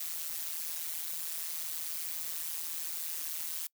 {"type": "noise with amplitude modulation", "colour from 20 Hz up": "blue", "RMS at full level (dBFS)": -34, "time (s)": [0, 3.67], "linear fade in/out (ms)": 5, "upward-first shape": "sine", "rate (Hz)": 162, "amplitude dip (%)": 85, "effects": ["noise-tail reverb RT60 0.1 s tail -24 dB re dry"]}